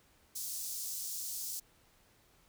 pink high-pass noise, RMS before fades -40 dBFS, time 0.35-1.6 s, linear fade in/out 10 ms, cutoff 5400 Hz, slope 24 dB/octave, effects pink hiss -67 dBFS RMS until 2.48 s

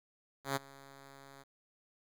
5% pulse tone with ADSR envelope, 137.6 Hz, C#3, 12 cents flat, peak -19 dBFS, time 0.44-1.44 s, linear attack 120 ms, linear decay 21 ms, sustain -23 dB, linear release 23 ms, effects 10-bit

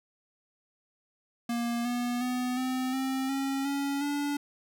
square tone with pitch steps, 236.1 / 242.9 / 249.9 / 257 / 264.4 / 272 / 279.8 / 287.8 Hz, A#3 / B3 / B3 / C4 / C4 / C#4 / C#4 / D4, +22 / -29 / +21 / -31 / +18 / -33 / +16 / -35 cents, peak -29 dBFS, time 1.49-4.37 s, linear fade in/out 5 ms, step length 360 ms, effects none

